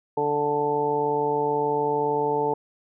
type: harmonic tone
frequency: 146.83 Hz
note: D3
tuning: in tune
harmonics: 1 / 2 / 3 / 4 / 5 / 6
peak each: -36 / -33 / -24 / -34 / -33 / -25 dBFS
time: 0.17-2.54 s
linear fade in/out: 5 ms
effects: none